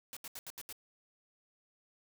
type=noise bursts; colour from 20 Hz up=white; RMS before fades=-45 dBFS; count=6; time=0.13-0.726 s; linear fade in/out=0 ms; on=36 ms; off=76 ms; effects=none